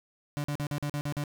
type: tone bursts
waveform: 35% pulse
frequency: 145.9 Hz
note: D3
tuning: 11 cents flat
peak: -28 dBFS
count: 8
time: 0.37-1.238 s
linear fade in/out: 0 ms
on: 70 ms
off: 44 ms
effects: none